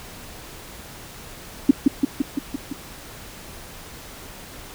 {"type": "tone with echo", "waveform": "sine", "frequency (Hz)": 277.2, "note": "C#4", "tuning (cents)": 0, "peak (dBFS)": -6, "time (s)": [1.69, 1.71], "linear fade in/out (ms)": 5, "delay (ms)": 170, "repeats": 6, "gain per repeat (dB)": -3, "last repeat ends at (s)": 2.73, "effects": ["pink hiss -40 dBFS RMS until 4.74 s"]}